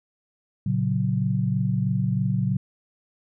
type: chord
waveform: sine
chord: F# major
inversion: first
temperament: just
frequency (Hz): 115.62 / 138.75 / 185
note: A#2 / C#3 / F#3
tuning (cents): -14 / +2 / 0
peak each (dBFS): -25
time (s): 0.66-2.57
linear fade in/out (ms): 5
effects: none